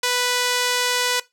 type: tone with band-pass filter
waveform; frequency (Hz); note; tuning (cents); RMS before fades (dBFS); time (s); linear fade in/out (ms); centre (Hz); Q
sawtooth; 493.9; B4; 0; -21; 0.03-1.2; 5; 5000; 0.57
effects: noise-tail reverb RT60 0.2 s tail -19 dB re dry